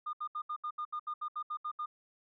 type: tone bursts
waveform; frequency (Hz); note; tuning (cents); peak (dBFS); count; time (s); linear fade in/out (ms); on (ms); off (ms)
sine; 1216; D#6; -40; -33; 13; 0.06-1.86; 10; 72; 72
effects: tanh soft clip ceiling -31 dBFS